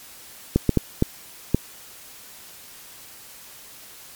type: clicks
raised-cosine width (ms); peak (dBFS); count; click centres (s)
3; -3; 5; 0.56 / 0.693 / 0.773 / 1.024 / 1.546
effects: white hiss -44 dBFS RMS until 4.15 s + MP3 96 kbps